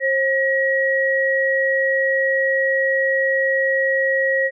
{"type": "tone pair together", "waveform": "sine", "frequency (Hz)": [535, 1905.4], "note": ["C5", "A#6"], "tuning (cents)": [38, 37], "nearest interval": "octave + minor seventh", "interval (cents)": 2199, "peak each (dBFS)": [-19, -18], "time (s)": [0, 4.51], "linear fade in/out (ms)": 50, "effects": []}